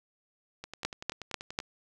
two click trains, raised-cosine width 0.2 ms, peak -23 / -12 dBFS, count 11 / 4, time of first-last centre 0.64-1.602 / 0.85-1.589 s, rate 10.4 / 4.06 Hz, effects none

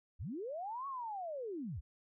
sine linear two-way sweep, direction up then down, 49 to 1126 to 49 Hz, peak -39 dBFS, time 0.19-1.81 s, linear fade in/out 20 ms, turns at 0.87 s, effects none

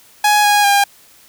sawtooth tone with pitch steps, 835 / 825 / 805 Hz, G#5 / G#5 / G5, +9 / -12 / +46 cents, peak -6 dBFS, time 0.24-0.84 s, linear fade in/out 5 ms, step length 200 ms, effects white hiss -47 dBFS RMS until 1.28 s

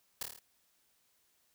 white noise with echo, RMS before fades -36 dBFS, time 0.21-0.23 s, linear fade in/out 5 ms, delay 27 ms, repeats 6, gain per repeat -3 dB, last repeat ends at 0.392 s, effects white hiss -73 dBFS RMS until 1.54 s

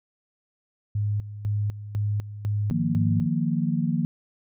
sine tone with tremolo, 103.83 Hz, G#2, in tune, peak -22 dBFS, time 0.95-3.27 s, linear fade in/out 5 ms, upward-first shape square, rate 2 Hz, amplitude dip 75%
sine chord, Eb suspended second, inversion none, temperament just, 155.56 / 175.01 / 233.3 Hz, Eb3 / F3 / Bb3, 0 / +4 / +2 cents, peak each -26 dBFS, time 2.71-4.05 s, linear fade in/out 0 ms
effects none

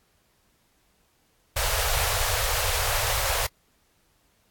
pink band-stop noise, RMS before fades -25 dBFS, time 1.56-3.47 s, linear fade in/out 10 ms, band 110 to 470 Hz, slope 48 dB/octave, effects pink hiss -66 dBFS RMS until 4.5 s + AAC 64 kbps

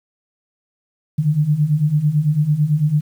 sine beating tone pair, 144.6 / 153.6 Hz, D3 / D#3, -27 / -22 cents, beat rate 9 Hz, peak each -19 / -15 dBFS, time 1.18-3.01 s, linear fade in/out 10 ms, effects 8-bit

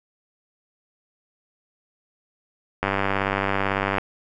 click train, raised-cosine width 0.5 ms, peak -7 dBFS, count 114, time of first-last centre 2.83-3.983 s, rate 98 Hz, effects none

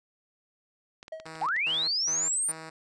clicks, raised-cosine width 0.2 ms, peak -27 dBFS, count 10, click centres 1.029 / 1.081 / 1.2 / 1.265 / 1.355 / 1.413 / 1.487 / 1.564 / 1.706 / 1.746 s
triangle tone with exponential decay, 638 Hz, D#5, 43 cents sharp, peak -30 dBFS, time 1.12-1.36 s, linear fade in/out 5 ms, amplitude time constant 52 ms
5% pulse tone bursts, 160 Hz, D#3, 49 cents sharp, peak -29 dBFS, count 4, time 1.25-2.7 s, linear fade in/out 10 ms, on 220 ms, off 190 ms
sine linear sweep, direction up, 698.5 to 9250 Hz, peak -25 dBFS, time 1.41-2.52 s, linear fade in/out 10 ms
effects resampled to 22050 Hz

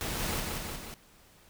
pink noise with echo, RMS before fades -34 dBFS, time 0.01-0.4 s, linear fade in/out 0 ms, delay 180 ms, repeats 3, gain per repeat -3 dB, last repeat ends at 0.94 s, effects pink hiss -59 dBFS RMS until 1.49 s

